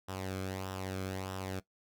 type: tone with flanger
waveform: sawtooth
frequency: 94.6 Hz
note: F#2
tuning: 39 cents sharp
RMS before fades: -39 dBFS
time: 0.08-1.6 s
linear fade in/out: 10 ms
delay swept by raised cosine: 0.45 to 1.09 ms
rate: 1.6 Hz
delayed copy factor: -0.6
effects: noise-tail reverb RT60 0.1 s tail -17 dB re dry